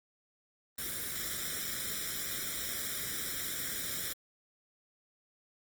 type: noise with comb filter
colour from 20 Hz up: white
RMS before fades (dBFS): -37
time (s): 0.78-4.13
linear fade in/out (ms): 5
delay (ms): 0.55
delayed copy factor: +0.85
effects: Opus 24 kbps